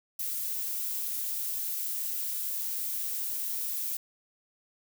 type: noise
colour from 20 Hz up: violet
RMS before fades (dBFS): -33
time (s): 0.19-3.97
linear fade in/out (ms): 5
effects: none